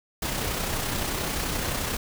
pink noise with amplitude modulation, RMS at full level -27 dBFS, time 0.22-1.97 s, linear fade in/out 5 ms, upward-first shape sine, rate 31.5 Hz, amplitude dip 35%, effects none

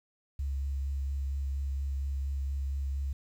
sine tone with vibrato, 68.9 Hz, C#2, 10 cents flat, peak -29 dBFS, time 0.39-3.13 s, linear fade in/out 5 ms, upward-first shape sine, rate 4.3 Hz, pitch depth 17 cents each way, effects tanh soft clip ceiling -25 dBFS + 10-bit

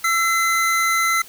square tone pair together, 1335.4 / 2048 Hz, E6 / C7, +22 / -38 cents, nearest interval perfect fifth, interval 740 cents, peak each -20 dBFS, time 0.04-1.22 s, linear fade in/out 5 ms, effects white hiss -43 dBFS RMS until 1.28 s

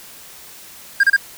triangle tone bursts, 1610 Hz, G6, 46 cents sharp, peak -7 dBFS, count 3, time 1-1.165 s, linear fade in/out 5 ms, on 35 ms, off 30 ms, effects white hiss -40 dBFS RMS until 1.37 s

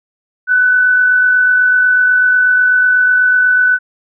sine tone with amplitude modulation, 1497 Hz, F#6, 20 cents sharp, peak -6 dBFS, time 0.47-3.79 s, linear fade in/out 50 ms, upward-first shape sine, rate 48.1 Hz, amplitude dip 30%, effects none

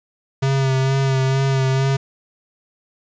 square tone with vibrato, 134.1 Hz, C3, 43 cents sharp, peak -16 dBFS, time 0.42-1.97 s, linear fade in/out 10 ms, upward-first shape sine, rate 2.2 Hz, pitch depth 26 cents each way, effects resampled to 16000 Hz + 8-bit

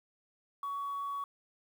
sine tone, 1124 Hz, C#6, 24 cents sharp, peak -33 dBFS, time 0.63-1.24 s, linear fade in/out 2 ms, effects tanh soft clip ceiling -31 dBFS + 10-bit

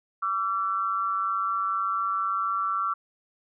sine tone pair together, 1153.4 / 1349 Hz, D6 / E6, -32 / +40 cents, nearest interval minor third, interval 272 cents, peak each -27 dBFS, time 0.22-2.94 s, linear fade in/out 10 ms, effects none

